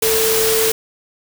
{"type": "tone in noise", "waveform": "sine", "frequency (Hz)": 444.5, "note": "A4", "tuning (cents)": 18, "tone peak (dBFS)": -16, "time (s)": [0.02, 0.72], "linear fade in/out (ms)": 5, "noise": "white", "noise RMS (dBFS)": -18, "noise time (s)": [0.02, 0.72], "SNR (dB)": -1, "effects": []}